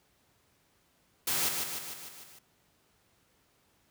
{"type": "noise with echo", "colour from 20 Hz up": "white", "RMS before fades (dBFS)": -30, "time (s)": [1.27, 1.49], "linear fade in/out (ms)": 5, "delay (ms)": 150, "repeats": 6, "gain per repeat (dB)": -4, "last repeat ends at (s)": 2.39, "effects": ["pink hiss -69 dBFS RMS until 3.9 s", "high-pass 60 Hz 12 dB/octave"]}